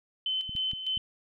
sine tone with tremolo, 3057 Hz, G7, 44 cents flat, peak -27 dBFS, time 0.26-0.98 s, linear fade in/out 2 ms, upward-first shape square, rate 3.3 Hz, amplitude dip 60%
clicks, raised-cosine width 5 ms, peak -30 dBFS, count 4, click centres 0.494 / 0.552 / 0.734 / 0.973 s
effects none

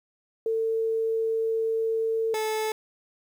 sine / 30% pulse tone pair in turn, 448.6 / 435.1 Hz, A4 / A4, +34 / -19 cents, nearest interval minor second, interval 53 cents, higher first, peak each -23 dBFS, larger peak neither, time 0.46-2.34 / 2.34-2.72 s, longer first, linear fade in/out 2 ms, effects 10-bit

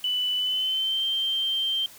sine tone with pitch glide, 2986 to 3145 Hz, F#7 to G7, +15 to +5 cents, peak -23 dBFS, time 0.04-1.86 s, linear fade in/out 2 ms, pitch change +90 cents, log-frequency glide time 0.37-1.05 s, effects white hiss -48 dBFS RMS until 1.98 s

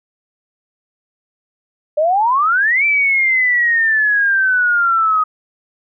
sine exponential two-way sweep, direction up then down, 584 to 2346 to 1249 Hz, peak -11 dBFS, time 1.97-5.24 s, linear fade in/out 10 ms, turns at 2.85 s, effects none

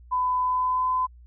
sine tone with pitch glide, 1004 to 1016.8 Hz, B5 to C6, +28 to -50 cents, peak -21 dBFS, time 0.11-1.07 s, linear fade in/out 20 ms, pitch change +22 cents, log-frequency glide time 0.39-0.88 s, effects added 60 Hz sine -46 dBFS peak until 1.26 s

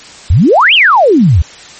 sine exponential two-way sweep, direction up then down, 69 to 3331 to 69 Hz, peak -3 dBFS, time 0.3-1.42 s, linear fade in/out 5 ms, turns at 0.74 s, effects white hiss -33 dBFS RMS until 1.79 s + MP3 32 kbps

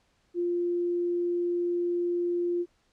sine tone, 349.2 Hz, F4, in tune, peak -25 dBFS, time 0.34-2.66 s, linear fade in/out 50 ms, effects pink hiss -69 dBFS RMS until 2.92 s + low-pass 7000 Hz 12 dB/octave

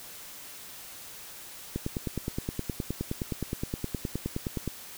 click train, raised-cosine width 3 ms, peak -17 dBFS, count 29, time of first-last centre 1.76-4.677 s, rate 9.6 Hz, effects white hiss -45 dBFS RMS until 4.97 s

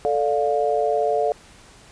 sine chord, D minor, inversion second, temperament just, 440.5 / 587.3 / 704.8 Hz, A4 / D5 / F5, +2 / 0 / +16 cents, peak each -22 / -23 / -22 dBFS, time 0.05-1.32 s, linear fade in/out 0 ms, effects pink hiss -48 dBFS RMS until 1.91 s + resampled to 22050 Hz

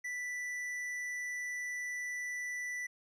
sine tone with tanh clipping, 1975 Hz, B6, in tune, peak -38 dBFS, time 0.04-2.87 s, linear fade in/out 10 ms, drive 10 dB, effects none

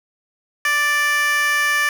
15% pulse tone with high-pass filter, 587.3 Hz, D5, in tune, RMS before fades -18 dBFS, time 0.65-1.89 s, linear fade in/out 2 ms, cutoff 1600 Hz, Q 2.4, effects none

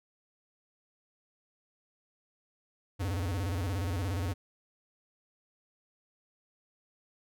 square tone with vibrato, 92 Hz, F#2, 9 cents flat, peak -31 dBFS, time 2.99-4.34 s, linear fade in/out 20 ms, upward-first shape square, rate 17 Hz, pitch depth 150 cents each way, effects none

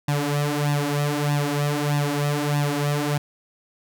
sawtooth tone with flanger, 145.7 Hz, D3, 13 cents flat, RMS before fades -23 dBFS, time 0.08-3.18 s, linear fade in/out 5 ms, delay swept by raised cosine 1.1 to 5.3 ms, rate 1.6 Hz, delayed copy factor +0.75, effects none

